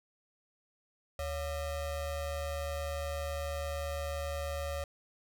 square ring-modulated tone, 318.2 Hz, D#4, 39 cents sharp, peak -32 dBFS, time 1.19-4.84 s, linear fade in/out 2 ms, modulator 244 Hz, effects none

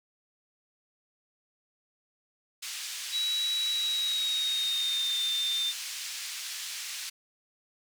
white band-pass noise, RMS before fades -38 dBFS, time 2.62-7.1 s, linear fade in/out 10 ms, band 2300 to 6500 Hz, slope 12 dB/octave
sine tone with pitch glide, 3900 to 3597 Hz, B7 to A7, -23 to +37 cents, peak -27 dBFS, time 3.11-5.74 s, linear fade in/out 50 ms, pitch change -140 cents, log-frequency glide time 3.7-5.2 s
effects none

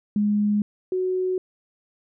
sine tone pair in turn, 207.7 / 370.1 Hz, G#3 / F#4, 0 / 0 cents, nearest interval minor seventh, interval 1000 cents, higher second, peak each -18 / -21 dBFS, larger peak first, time 0.16-0.62 / 0.92-1.38 s, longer neither, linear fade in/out 2 ms, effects none

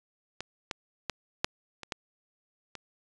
clicks, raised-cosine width 0.2 ms, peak -18 / -15 / -13 / -7 / -23 / -15 / -23 dBFS, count 7, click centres 0.406 / 0.712 / 1.097 / 1.445 / 1.833 / 1.922 / 2.753 s, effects resampled to 22050 Hz

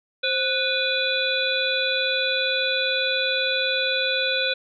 harmonic tone with a mistuned harmonic, 493.9 Hz, B4, in tune, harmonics 1 / 3 / 5 / 7 / 8, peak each -27 / -27 / -27 / -27 / -27 dBFS, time 0.23-4.54 s, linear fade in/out 10 ms, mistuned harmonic 1, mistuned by +110 cents, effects none

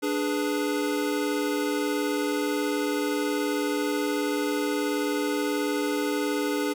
square chord, G# diminished, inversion second, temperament equal, 293.7 / 415.3 / 493.9 Hz, D4 / G#4 / B4, 0 / 0 / 0 cents, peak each -28 / -30 / -33 dBFS, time 0.02-6.74 s, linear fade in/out 20 ms, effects none

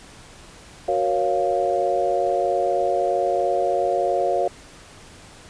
sine chord, Gb major seventh, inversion none, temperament equal with one note detuned, 370 / 471.3 / 554.4 / 698.5 Hz, Gb4 / Bb4 / Db5 / F5, 0 / +19 / 0 / 0 cents, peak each -26 / -26 / -23 / -22 dBFS, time 0.88-4.48 s, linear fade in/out 5 ms, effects pink hiss -45 dBFS RMS until 5.49 s + resampled to 22050 Hz

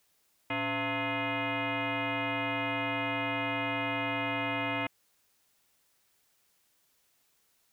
sine tone with frequency modulation, 905 Hz, A5, 48 cents sharp, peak -29 dBFS, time 0.5-4.87 s, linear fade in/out 5 ms, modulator 395 Hz, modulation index 4.5, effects white hiss -71 dBFS RMS until 7.72 s

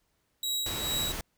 sawtooth tone with tremolo, 3858 Hz, B7, 41 cents flat, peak -25 dBFS, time 0.43-1.12 s, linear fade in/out 2 ms, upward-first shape sine, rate 2.3 Hz, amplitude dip 55%
pink noise, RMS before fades -36 dBFS, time 0.66-1.21 s, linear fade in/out 2 ms
effects pink hiss -74 dBFS RMS until 1.37 s

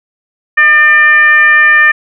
sine tone with frequency modulation, 1798 Hz, A6, 37 cents sharp, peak -3 dBFS, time 0.57-1.92 s, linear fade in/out 10 ms, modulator 585 Hz, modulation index 0.62, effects none

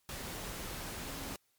sine tone in noise, 274.4 Hz, C#4, 17 cents flat, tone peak -49 dBFS, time 1.06-1.34 s, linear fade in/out 0 ms, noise pink, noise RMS -42 dBFS, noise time 0.09-1.36 s, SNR -10 dB, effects white hiss -75 dBFS RMS until 1.58 s + MP3 96 kbps

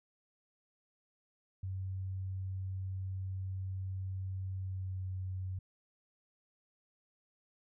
sine tone with pitch glide, 94.7 to 93.45 Hz, F#2 to F#2, +41 to +18 cents, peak -36 dBFS, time 1.63-5.59 s, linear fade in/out 5 ms, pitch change -23 cents, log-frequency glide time 4.54-5.08 s, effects none

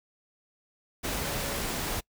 sine tone in noise, 562 Hz, C#5, 24 cents sharp, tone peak -41 dBFS, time 1.22-1.61 s, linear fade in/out 20 ms, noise pink, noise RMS -32 dBFS, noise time 1.03-2.01 s, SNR -12 dB, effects noise-tail reverb RT60 0.1 s tail -25 dB re dry

